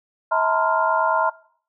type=tone cluster; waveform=sine; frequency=644 / 888 / 948 / 1037 / 1397 Hz; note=E5 / A5 / A#5 / C6 / F6; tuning=-41 / +16 / +29 / -16 / 0 cents; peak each=-23 / -24 / -22 / -23 / -25 dBFS; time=0.31-1.3 s; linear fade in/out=10 ms; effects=noise-tail reverb RT60 0.5 s tail -19 dB re dry